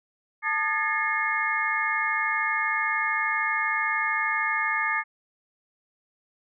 sine tone cluster, 882 / 1218 / 1698 / 1798 / 2151 Hz, A5 / D#6 / G#6 / A6 / C7, +4 / -37 / +38 / +37 / +47 cents, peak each -32 / -29 / -30 / -31 / -27 dBFS, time 0.42-5.04 s, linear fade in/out 50 ms, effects none

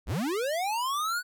square linear sweep, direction up, 35.04 to 1500 Hz, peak -28 dBFS, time 0.06-1.23 s, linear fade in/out 50 ms, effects none

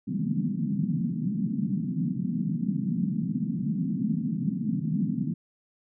pink band-pass noise, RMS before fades -28 dBFS, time 0.07-5.34 s, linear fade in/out 10 ms, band 150 to 250 Hz, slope 48 dB/octave, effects none

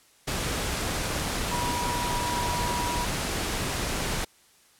sine tone in noise, 968 Hz, B5, 35 cents flat, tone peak -29 dBFS, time 1.51-3.05 s, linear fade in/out 10 ms, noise pink, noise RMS -29 dBFS, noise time 0.27-4.25 s, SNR -3 dB, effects white hiss -59 dBFS RMS until 4.79 s + low-pass 11000 Hz 12 dB/octave

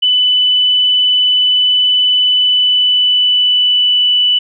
sine tone with pitch glide, 2993 to 2974 Hz, F#7 to F#7, +19 to +8 cents, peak -8 dBFS, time 0.02-4.39 s, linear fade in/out 10 ms, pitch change -11 cents, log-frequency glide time 2.32-4.15 s, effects none

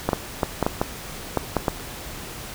clicks, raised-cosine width 1 ms, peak -5 dBFS, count 9, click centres 0.09 / 0.132 / 0.432 / 0.627 / 0.665 / 0.815 / 1.373 / 1.567 / 1.682 s, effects pink hiss -36 dBFS RMS until 2.54 s

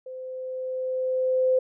sine tone with level ramp, 515 Hz, C5, 28 cents flat, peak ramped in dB -35 to -17 dBFS, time 0.06-1.59 s, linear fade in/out 5 ms, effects none

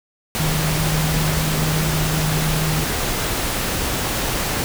sine tone in noise, 155.56 Hz, D#3, in tune, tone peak -20 dBFS, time 0.4-2.84 s, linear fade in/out 0 ms, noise pink, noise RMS -22 dBFS, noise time 0.35-4.64 s, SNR -1 dB, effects none

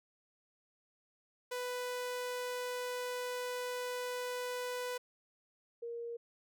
sawtooth / sine tone pair in turn, 495.8 / 469 Hz, B4 / A#4, +7 / +11 cents, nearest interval minor second, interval 96 cents, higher first, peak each -33 / -39 dBFS, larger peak first, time 1.51-4.98 / 5.82-6.17 s, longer first, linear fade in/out 10 ms, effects none

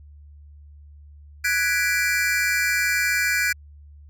square chord, G# half-diminished seventh, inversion third, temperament equal, 1480 / 1661.2 / 1975.5 / 2349 Hz, F#6 / G#6 / B6 / D7, 0 / 0 / 0 / 0 cents, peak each -26 / -26 / -28 / -25 dBFS, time 1.44-3.53 s, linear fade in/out 10 ms, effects added 73 Hz sine -43 dBFS peak until 4.09 s

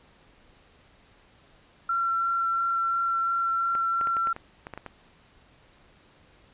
sine tone with vibrato, 1359 Hz, F6, 48 cents flat, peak -23 dBFS, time 1.89-4.33 s, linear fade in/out 5 ms, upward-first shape sine, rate 2.9 Hz, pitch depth 9 cents each way
clicks, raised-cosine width 0.5 ms, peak -22 dBFS, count 10, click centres 3.752 / 4.012 / 4.072 / 4.168 / 4.272 / 4.364 / 4.669 / 4.737 / 4.776 / 4.863 s
effects pink hiss -58 dBFS RMS until 6.53 s + resampled to 8000 Hz

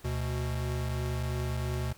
square tone pair together, 73.5 / 123.48 Hz, D2 / B2, +2 / 0 cents, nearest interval major sixth, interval 898 cents, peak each -34 / -33 dBFS, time 0.04-1.93 s, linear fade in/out 10 ms, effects pink hiss -56 dBFS RMS until 1.97 s

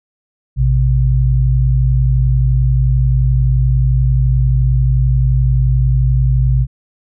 sine tone pair together, 57.37 / 128.8 Hz, A#1 / C3, -27 / -27 cents, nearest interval octave + major second, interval 1400 cents, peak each -12 dBFS, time 0.56-6.67 s, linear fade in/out 50 ms, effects none

